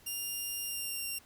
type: tone with pitch glide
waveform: 5% pulse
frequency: 2800 to 2766 Hz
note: F7 to F7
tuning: +4 to -17 cents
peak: -27 dBFS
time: 0.06-1.19 s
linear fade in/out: 10 ms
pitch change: -21 cents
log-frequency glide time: 0.66-1.06 s
effects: pink hiss -60 dBFS RMS until 1.25 s